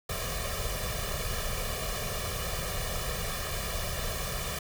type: noise with comb filter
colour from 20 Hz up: pink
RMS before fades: -33 dBFS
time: 0.09-4.59 s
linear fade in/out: 5 ms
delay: 1.7 ms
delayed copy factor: +1
effects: none